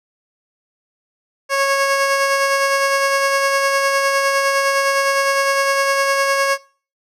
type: tone with tremolo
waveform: 15% pulse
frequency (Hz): 550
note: C#5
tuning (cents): -14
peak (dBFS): -7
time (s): 1.49-6.58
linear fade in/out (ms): 50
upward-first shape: sine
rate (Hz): 9.8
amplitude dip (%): 30
effects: noise-tail reverb RT60 0.4 s tail -22 dB re dry + low-pass 10000 Hz 12 dB/octave